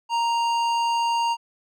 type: tone with hard clipping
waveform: triangle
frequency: 932.3 Hz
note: A#5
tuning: in tune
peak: -22 dBFS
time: 0.09-1.37 s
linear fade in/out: 50 ms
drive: 16 dB
effects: none